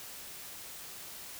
silence, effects white hiss -46 dBFS RMS until 1.39 s

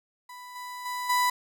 35% pulse tone with level steps, 991 Hz, B5, 6 cents sharp, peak -40 / -35 / -29 / -20 dBFS, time 0.29-1.3 s, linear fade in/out 5 ms, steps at 0.55 / 0.85 / 1.09 s, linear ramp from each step 10 ms, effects none

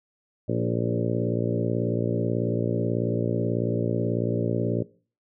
harmonic tone with a mistuned harmonic, 58.27 Hz, A#1, in tune, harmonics 2 / 3 / 4 / 5 / 6 / 7 / 8 / 9 / 10, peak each -28 / -30 / -31 / -32 / -33 / -33 / -34 / -35 / -35 dBFS, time 0.48-4.83 s, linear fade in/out 10 ms, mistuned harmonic 6, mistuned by -16 cents, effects noise-tail reverb RT60 0.4 s tail -20 dB re dry

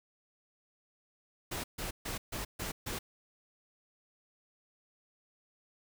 pink noise bursts, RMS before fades -38 dBFS, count 6, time 1.51-2.99 s, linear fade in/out 10 ms, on 130 ms, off 140 ms, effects none

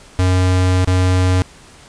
square tone with dropouts, 92 Hz, F#2, 9 cents flat, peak -12 dBFS, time 0.19-1.42 s, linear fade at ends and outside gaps 0 ms, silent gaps 0.846-0.875 s, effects pink hiss -43 dBFS RMS until 1.88 s + resampled to 22050 Hz

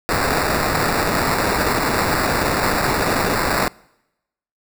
white noise with sample-and-hold, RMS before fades -19 dBFS, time 0.09-3.68 s, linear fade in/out 0 ms, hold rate 3150 Hz, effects noise-tail reverb RT60 0.9 s tail -25 dB re dry

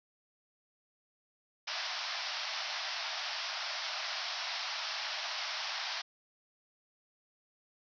white band-pass noise, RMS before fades -38 dBFS, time 1.67-6.02 s, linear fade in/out 10 ms, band 610 to 5600 Hz, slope 96 dB/octave, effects none

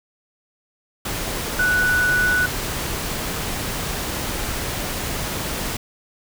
sine tone in noise, 1480 Hz, F#6, in tune, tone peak -16 dBFS, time 1.59-2.46 s, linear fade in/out 5 ms, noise pink, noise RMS -26 dBFS, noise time 1.05-5.77 s, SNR +7 dB, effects none

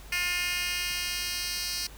10% pulse tone with high-pass filter sweep, 355.3 Hz, F4, 30 cents sharp, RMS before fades -31 dBFS, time 0.12-1.87 s, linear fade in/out 5 ms, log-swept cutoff 2400 to 4000 Hz, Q 2.5, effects added 50 Hz sine -46 dBFS peak until 1.97 s + pink hiss -50 dBFS RMS until 1.97 s

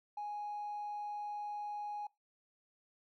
sine tone with hard clipping, 830.6 Hz, G#5, in tune, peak -39 dBFS, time 0.17-2.07 s, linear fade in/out 5 ms, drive 1 dB, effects noise-tail reverb RT60 0.2 s tail -21 dB re dry

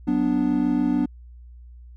triangle chord, B minor, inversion second, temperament equal, 185 / 246.9 / 293.7 Hz, F#3 / B3 / D4, 0 / 0 / 0 cents, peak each -26 / -20 / -20 dBFS, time 0.07-1.06 s, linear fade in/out 10 ms, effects added 60 Hz sine -41 dBFS peak until 1.96 s

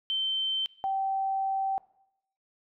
sine tone pair in turn, 3100 / 775 Hz, G7 / G5, -20 / -20 cents, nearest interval 2 octaves, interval 2400 cents, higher first, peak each -26 dBFS, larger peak neither, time 0.1-0.66 / 0.84-1.78 s, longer second, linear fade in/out 0 ms, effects noise-tail reverb RT60 0.8 s tail -21 dB re dry

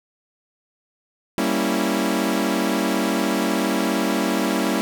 sawtooth chord, G diminished seventh, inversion none, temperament equal, 196 / 233.1 / 277.2 / 329.6 Hz, G3 / Bb3 / Db4 / Fb4, 0 / 0 / 0 / 0 cents, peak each -21 dBFS, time 1.38-4.81 s, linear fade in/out 0 ms, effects none

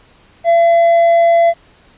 sine tone with hard clipping, 677 Hz, E5, 46 cents sharp, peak -8 dBFS, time 0.44-1.54 s, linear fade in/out 50 ms, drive 3 dB, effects pink hiss -48 dBFS RMS until 1.97 s + resampled to 8000 Hz

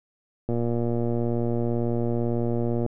click train, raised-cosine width 2 ms, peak -14 dBFS, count 281, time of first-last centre 0.49-2.863 s, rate 118 Hz, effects none

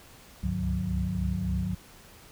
sine tone cluster, 67.1 / 70.7 / 99.8 / 149.8 / 181.2 Hz, C2 / C#2 / G2 / D3 / F#3, +44 / +35 / +32 / +35 / -36 cents, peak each -34 / -33 / -33 / -37 / -30 dBFS, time 0.43-1.75 s, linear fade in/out 10 ms, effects pink hiss -52 dBFS RMS until 2.31 s

